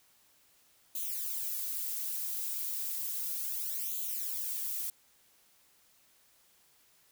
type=noise with flanger; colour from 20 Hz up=violet; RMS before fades=-36 dBFS; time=0.95-4.9 s; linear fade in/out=2 ms; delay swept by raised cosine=0.28 to 4.38 ms; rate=0.33 Hz; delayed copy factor=+1; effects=white hiss -66 dBFS RMS until 7.11 s